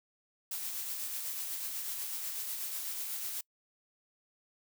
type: noise with tremolo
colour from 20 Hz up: blue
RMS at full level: -37 dBFS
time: 0.51-3.41 s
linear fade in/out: 5 ms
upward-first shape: sine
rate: 8.1 Hz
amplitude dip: 30%
effects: noise-tail reverb RT60 0.1 s tail -26 dB re dry